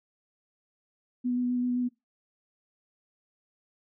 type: tone with vibrato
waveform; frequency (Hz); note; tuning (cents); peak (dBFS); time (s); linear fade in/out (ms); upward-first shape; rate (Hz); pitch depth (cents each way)
sine; 246.9; B3; 0; -25; 1.24-1.89; 20; square; 7.7; 10
effects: noise-tail reverb RT60 0.2 s tail -21 dB re dry